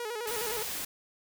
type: tone with vibrato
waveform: sawtooth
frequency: 452.8 Hz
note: A4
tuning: 50 cents sharp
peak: -30 dBFS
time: 0-0.63 s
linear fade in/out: 2 ms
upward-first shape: square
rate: 9.7 Hz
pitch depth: 95 cents each way
type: noise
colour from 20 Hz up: white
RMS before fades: -36 dBFS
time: 0.27-0.85 s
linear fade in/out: 5 ms
effects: none